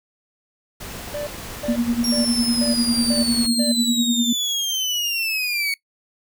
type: noise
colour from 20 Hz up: pink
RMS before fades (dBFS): -34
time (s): 0.8-3.47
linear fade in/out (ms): 10
type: tone bursts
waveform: triangle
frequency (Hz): 587.3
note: D5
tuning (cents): 0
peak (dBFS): -23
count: 6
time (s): 1.14-3.72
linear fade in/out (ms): 5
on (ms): 130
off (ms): 360
type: tone with tremolo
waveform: sine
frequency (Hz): 236.6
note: A#3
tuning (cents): +26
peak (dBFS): -15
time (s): 1.68-4.33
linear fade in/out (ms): 5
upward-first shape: sine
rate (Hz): 10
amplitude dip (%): 75
type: linear sweep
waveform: 30% pulse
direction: down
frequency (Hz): 5588 to 2217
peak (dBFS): -18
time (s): 2.04-5.74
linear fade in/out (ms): 2
effects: noise-tail reverb RT60 0.1 s tail -20 dB re dry